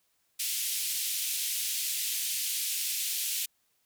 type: band-pass noise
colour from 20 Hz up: white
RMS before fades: -32 dBFS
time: 0.39-3.46 s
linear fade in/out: 10 ms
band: 2500 to 15000 Hz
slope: 24 dB/octave
effects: white hiss -73 dBFS RMS until 3.85 s